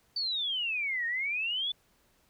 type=exponential two-way sweep; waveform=sine; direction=down then up; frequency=4613 to 1833 to 3521 Hz; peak=-29 dBFS; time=0.16-1.72 s; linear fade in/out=5 ms; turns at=1.06 s; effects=pink hiss -68 dBFS RMS until 2.29 s